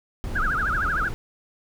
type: noise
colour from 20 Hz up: brown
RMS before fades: -29 dBFS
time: 0.24-1.14 s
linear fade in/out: 0 ms
type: tone with vibrato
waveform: sine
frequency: 1427 Hz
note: F6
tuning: 37 cents sharp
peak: -22 dBFS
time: 0.35-1.09 s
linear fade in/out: 10 ms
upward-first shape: triangle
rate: 13 Hz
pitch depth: 290 cents each way
effects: none